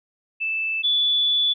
sine tone pair in turn, 2637 / 3454 Hz, E7 / A7, 0 / -33 cents, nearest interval perfect fourth, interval 467 cents, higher second, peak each -22 / -17 dBFS, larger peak second, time 0.4-0.83 / 0.83-1.54 s, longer second, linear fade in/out 20 ms, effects none

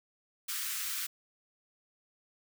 white high-pass noise, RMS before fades -36 dBFS, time 0.48-1.07 s, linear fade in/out 10 ms, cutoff 1200 Hz, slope 48 dB/octave, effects none

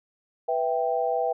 sine chord, E minor, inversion second, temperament equal, 493.9 / 659.3 / 784 Hz, B4 / E5 / G5, 0 / 0 / 0 cents, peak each -27 dBFS, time 0.48-1.33 s, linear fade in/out 10 ms, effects none

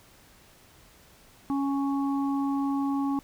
harmonic tone, 277.2 Hz, C#4, in tune, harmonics 1 / 3 / 4, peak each -25 / -35 / -37 dBFS, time 1.5-3.19 s, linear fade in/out 0 ms, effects pink hiss -56 dBFS RMS until 3.23 s

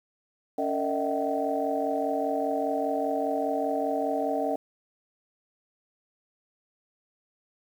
sine tone cluster, 280.4 / 454 / 609 / 654 / 764 Hz, C#4 / A#4 / D#5 / E5 / G5, +20 / -46 / -37 / -14 / -45 cents, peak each -31 / -32 / -31 / -31 / -31 dBFS, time 0.58-4.56 s, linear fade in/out 5 ms, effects tanh soft clip ceiling -13 dBFS + 9-bit

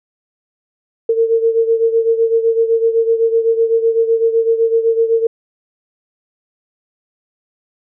sine beating tone pair, 453.8 / 461.7 Hz, A#4 / A#4, -47 / -17 cents, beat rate 7.9 Hz, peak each -12 / -17 dBFS, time 1.09-5.27 s, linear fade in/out 5 ms, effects none

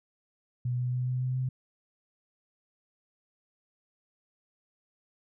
sine tone with pitch steps, 123.47 / 124.54 / 125.63 / 126.72 / 127.82 / 128.94 Hz, B2 / B2 / B2 / B2 / C3 / C3, 0 / +15 / +30 / +45 / -40 / -25 cents, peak -27 dBFS, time 0.65-1.49 s, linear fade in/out 5 ms, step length 140 ms, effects none

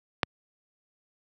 click, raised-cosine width 0.3 ms, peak -5 dBFS, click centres 0.232 s, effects high-pass 100 Hz 12 dB/octave

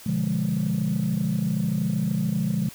sine chord, B diminished seventh, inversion none, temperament equal, 123.47 / 146.83 / 174.61 / 207.7 Hz, B2 / D3 / F3 / Ab3, 0 / 0 / 0 / 0 cents, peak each -30 / -27 / -25 / -25 dBFS, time 0.06-2.69 s, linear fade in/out 5 ms, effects tanh soft clip ceiling -16 dBFS + white hiss -45 dBFS RMS until 2.74 s

